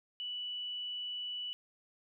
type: tone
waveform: sine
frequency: 2960 Hz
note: F#7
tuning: in tune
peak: -37 dBFS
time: 0.2-1.53 s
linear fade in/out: 0 ms
effects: none